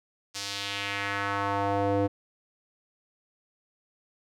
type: tone with band-pass filter sweep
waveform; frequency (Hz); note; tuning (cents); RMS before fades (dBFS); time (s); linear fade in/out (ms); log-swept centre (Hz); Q
square; 100.2; G2; +38; -29; 0.34-2.08; 20; 5600 to 430; 1.7
effects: none